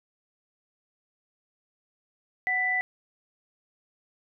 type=tone pair together; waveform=sine; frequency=743.2 / 1984 Hz; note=F#5 / B6; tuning=+7 / +7 cents; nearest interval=octave + perfect fourth; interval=1700 cents; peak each=-32 / -24 dBFS; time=2.47-2.81 s; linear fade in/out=0 ms; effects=none